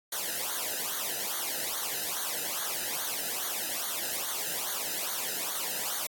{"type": "noise with flanger", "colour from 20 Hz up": "white", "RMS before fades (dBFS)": -33, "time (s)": [0.12, 6.07], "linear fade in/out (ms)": 5, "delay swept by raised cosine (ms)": [0.38, 0.91], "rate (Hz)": 2.4, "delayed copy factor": -0.9, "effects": ["AAC 64 kbps"]}